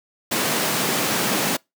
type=high-pass noise; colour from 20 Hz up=pink; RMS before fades=-22 dBFS; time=0.31-1.57 s; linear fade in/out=10 ms; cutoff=160 Hz; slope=24 dB/octave; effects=noise-tail reverb RT60 0.2 s tail -26 dB re dry